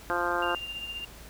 harmonic tone, 174.61 Hz, F3, in tune, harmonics 2 / 3 / 4 / 5 / 6 / 7 / 8 / 9, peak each -34 / -34 / -34 / -34 / -34 / -34 / -34 / -34 dBFS, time 0.1-0.55 s, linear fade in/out 0 ms
sine tone with tremolo, 2794 Hz, F7, in tune, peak -32 dBFS, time 0.42-1.05 s, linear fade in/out 5 ms, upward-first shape triangle, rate 15 Hz, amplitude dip 60%
effects added 54 Hz sine -49 dBFS peak until 1.29 s + pink hiss -49 dBFS RMS until 1.29 s

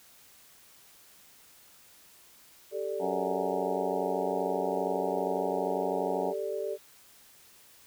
sine chord, G suspended second, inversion none, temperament equal, 392 / 440 / 587.3 Hz, G4 / A4 / D5, 0 / 0 / 0 cents, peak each -35 dBFS, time 2.71-6.78 s, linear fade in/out 50 ms
harmonic tone, 92.5 Hz, F#2, in tune, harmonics 2 / 3 / 4 / 5 / 6 / 7 / 8 / 9 / 10, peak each -40 / -38 / -42 / -39 / -41 / -39 / -36 / -37 / -42 dBFS, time 2.99-6.34 s, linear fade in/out 50 ms
effects white hiss -57 dBFS RMS until 7.86 s

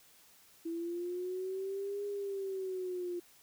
sine linear two-way sweep, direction up then down, 329.6 to 408.7 to 348.7 Hz, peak -35 dBFS, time 0.65-3.2 s, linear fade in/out 10 ms, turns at 2.05 s, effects white hiss -62 dBFS RMS until 3.42 s

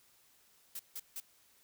blue noise bursts, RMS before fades -42 dBFS, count 3, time 0.75-1.202 s, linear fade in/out 5 ms, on 44 ms, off 160 ms, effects white hiss -67 dBFS RMS until 1.63 s

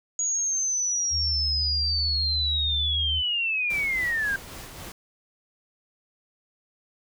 sine linear sweep, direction down, 6780 to 1568 Hz, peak -23 dBFS, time 0.19-4.36 s, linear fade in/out 2 ms
sine tone with vibrato, 75.1 Hz, D2, 39 cents sharp, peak -28 dBFS, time 1.1-3.23 s, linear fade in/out 50 ms, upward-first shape sine, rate 6.4 Hz, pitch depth 38 cents each way
pink noise with tremolo, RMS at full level -39 dBFS, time 3.7-4.92 s, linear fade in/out 2 ms, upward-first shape sine, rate 3.7 Hz, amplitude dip 35%
effects none

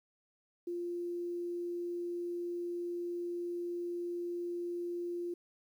sine tone, 348.4 Hz, F4, 4 cents flat, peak -35 dBFS, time 0.67-5.34 s, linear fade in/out 5 ms, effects 11-bit

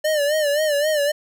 square tone with vibrato, 597 Hz, D5, 28 cents sharp, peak -18 dBFS, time 0.04-1.12 s, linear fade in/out 10 ms, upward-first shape sine, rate 3.8 Hz, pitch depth 86 cents each way, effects none

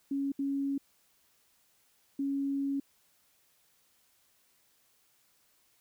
sine tone bursts at uneven times, 277.2 Hz, C#4, in tune, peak -29 dBFS, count 3, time 0.11-0.32 / 0.39-0.78 / 2.19-2.8 s, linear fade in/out 5 ms, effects white hiss -69 dBFS RMS until 5.8 s

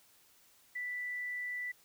sine tone, 1975.5 Hz, B6, in tune, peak -36 dBFS, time 0.75-1.72 s, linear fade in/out 10 ms, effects white hiss -65 dBFS RMS until 1.84 s

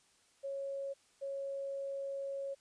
sine tone pair in turn, 551 / 551 Hz, C#5 / C#5, -11 / -11 cents, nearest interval unison, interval 0 cents, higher neither, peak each -37 / -37 dBFS, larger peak neither, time 0.43-0.94 / 1.21-2.55 s, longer second, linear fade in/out 20 ms, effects white hiss -69 dBFS RMS until 2.6 s + resampled to 22050 Hz

